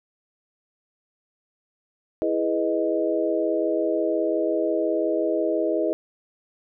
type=chord; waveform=sine; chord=E major seventh; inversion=none; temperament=equal; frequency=329.6 / 415.3 / 493.9 / 622.3 Hz; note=E4 / G#4 / B4 / D#5; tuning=0 / 0 / 0 / 0 cents; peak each=-25 / -27 / -28 / -25 dBFS; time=2.22-5.93 s; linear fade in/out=0 ms; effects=none